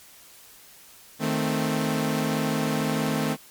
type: chord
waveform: sawtooth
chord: A diminished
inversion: second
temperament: equal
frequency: 155.56 / 220 / 261.6 Hz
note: Eb3 / A3 / C4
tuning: 0 / 0 / 0 cents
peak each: -24 / -23 / -24 dBFS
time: 1.19-3.37 s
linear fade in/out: 50 ms
effects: white hiss -50 dBFS RMS until 3.5 s + MP3 96 kbps